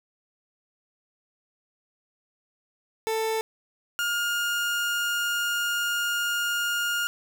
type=tone pair in turn; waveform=30% pulse; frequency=443.3 / 1417.6 Hz; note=A4 / F6; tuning=+13 / +25 cents; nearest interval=octave + minor sixth; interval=2012 cents; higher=second; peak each=-22 dBFS; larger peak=neither; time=3.07-3.41 / 3.99-7.07 s; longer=second; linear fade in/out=0 ms; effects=none